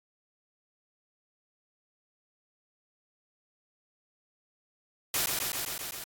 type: noise with echo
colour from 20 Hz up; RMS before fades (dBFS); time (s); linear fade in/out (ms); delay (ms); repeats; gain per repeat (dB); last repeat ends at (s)
white; -28; 5.14-5.26; 2; 130; 6; -2; 6.04
effects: AAC 64 kbps